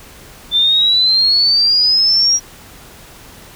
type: exponential sweep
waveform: sine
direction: up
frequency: 3527 to 5710 Hz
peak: -9 dBFS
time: 0.51-2.4 s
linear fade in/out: 50 ms
effects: pink hiss -39 dBFS RMS until 3.55 s